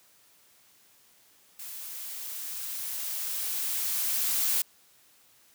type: noise with level ramp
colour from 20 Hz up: blue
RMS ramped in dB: -41 to -26 dBFS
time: 1.59-4.62 s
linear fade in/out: 5 ms
effects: white hiss -61 dBFS RMS until 5.54 s + high-pass 60 Hz 12 dB/octave